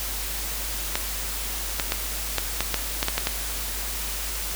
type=clicks; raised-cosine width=0.2 ms; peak=-5 dBFS; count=10; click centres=0.955 / 1.798 / 1.921 / 2.383 / 2.606 / 2.743 / 3.029 / 3.084 / 3.18 / 3.271 s; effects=added 50 Hz sine -33 dBFS peak until 4.55 s + white hiss -31 dBFS RMS until 4.55 s